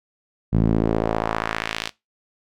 sawtooth tone with band-pass filter sweep, 55 Hz, A1, in tune, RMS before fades -22 dBFS, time 0.52-1.9 s, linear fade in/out 20 ms, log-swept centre 160 to 3900 Hz, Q 1.2, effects noise-tail reverb RT60 0.2 s tail -21 dB re dry

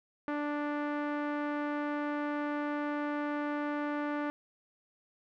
sawtooth tone with low-pass filter, 293.7 Hz, D4, in tune, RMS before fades -34 dBFS, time 0.28-4.3 s, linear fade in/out 0 ms, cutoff 1600 Hz, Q 1.5, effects none

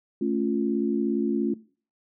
sine chord, A augmented, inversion none, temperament equal, 220 / 277.2 / 349.2 Hz, A3 / C#4 / E#4, 0 / 0 / 0 cents, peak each -27 dBFS, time 0.21-1.54 s, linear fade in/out 5 ms, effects noise-tail reverb RT60 0.4 s tail -19 dB re dry

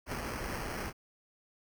pink noise with sample-and-hold, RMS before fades -38 dBFS, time 0.06-0.93 s, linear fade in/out 50 ms, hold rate 3675 Hz, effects none

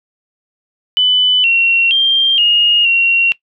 sine tone with pitch steps, 3000 / 2733 / 3182 / 2857 / 2744 Hz, F#7 / F7 / G7 / F7 / F7, +23 / -38 / +25 / +39 / -31 cents, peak -8 dBFS, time 0.97-3.32 s, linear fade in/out 0 ms, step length 470 ms, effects noise-tail reverb RT60 0.1 s tail -19 dB re dry

